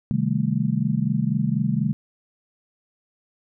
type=chord; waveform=sine; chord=A half-diminished seventh; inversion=first; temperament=equal with one note detuned; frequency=131.65 / 155.56 / 196 / 220 Hz; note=C3 / Eb3 / G3 / A3; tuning=+11 / 0 / 0 / 0 cents; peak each=-25 dBFS; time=0.11-1.93 s; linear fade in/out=0 ms; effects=none